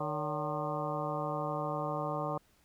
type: harmonic tone with a mistuned harmonic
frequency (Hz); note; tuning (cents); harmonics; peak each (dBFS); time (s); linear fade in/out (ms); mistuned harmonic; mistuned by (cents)
152.1; D#3; -39; 1 / 2 / 3 / 4 / 5 / 6 / 7 / 8; -39 / -42 / -42 / -38 / -40 / -44 / -40 / -42; 0-2.38; 5; 4; -100
effects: pink hiss -68 dBFS RMS until 2.64 s

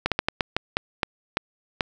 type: slowing click train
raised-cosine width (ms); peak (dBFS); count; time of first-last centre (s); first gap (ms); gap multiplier
0.3; -5; 10; 0.06-1.808; 57; 1.29
effects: none

